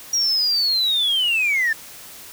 sine linear sweep, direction down, 5700 to 1741 Hz, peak -15 dBFS, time 0.13-1.73 s, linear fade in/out 5 ms, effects tanh soft clip ceiling -14 dBFS + white hiss -40 dBFS RMS until 2.32 s

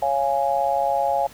sine chord, Db major, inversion none, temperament just, 554.4 / 693 / 831.5 Hz, Db5 / F5 / Ab5, 0 / -14 / +2 cents, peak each -24 / -23 / -22 dBFS, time 0.02-1.27 s, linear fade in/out 5 ms, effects pink hiss -46 dBFS RMS until 1.33 s

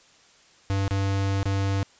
square tone with dropouts, 98 Hz, G2, in tune, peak -23 dBFS, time 0.7-1.83 s, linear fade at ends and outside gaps 0 ms, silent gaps 0.879-0.909 / 1.43-1.456 s, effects white hiss -56 dBFS RMS until 1.99 s + resampled to 16000 Hz

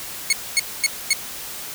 15% pulse tone bursts, 2190 Hz, C#7, 22 cents flat, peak -8 dBFS, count 4, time 0.3-1.132 s, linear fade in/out 2 ms, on 28 ms, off 240 ms, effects white hiss -33 dBFS RMS until 1.74 s

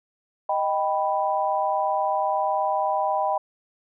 sine chord, Eb augmented, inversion none, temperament equal, 622.3 / 784 / 987.8 Hz, Eb5 / G5 / B5, 0 / 0 / 0 cents, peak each -26 / -24 / -26 dBFS, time 0.49-3.38 s, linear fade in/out 5 ms, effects none

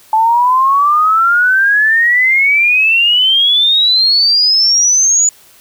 sine exponential sweep, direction up, 867 to 6960 Hz, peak -7 dBFS, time 0.13-5.29 s, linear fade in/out 2 ms, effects white hiss -44 dBFS RMS until 5.6 s

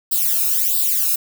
violet noise with flanger, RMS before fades -18 dBFS, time 0.11-1.16 s, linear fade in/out 10 ms, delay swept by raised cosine 0.23 to 0.78 ms, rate 1.5 Hz, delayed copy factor +1, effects none

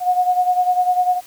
sine beating tone pair, 724 / 734 Hz, F#5 / F#5, -38 / -14 cents, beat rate 10 Hz, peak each -15 / -20 dBFS, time 0-1.21 s, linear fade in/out 50 ms, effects white hiss -44 dBFS RMS until 1.26 s

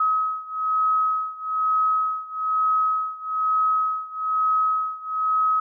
sine beating tone pair, 1274 / 1275.1 Hz, D#6 / D#6, +41 / +42 cents, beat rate 1.1 Hz, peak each -22 / -24 dBFS, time 0-5.6 s, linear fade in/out 5 ms, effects none

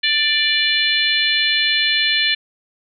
harmonic tone with a mistuned harmonic, 590 Hz, D5, 8 cents sharp, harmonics 3 / 4 / 5 / 6 / 7, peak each -21 / -21 / -21 / -21 / -21 dBFS, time 0.03-2.35 s, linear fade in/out 10 ms, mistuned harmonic 6, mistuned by -23 cents, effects none

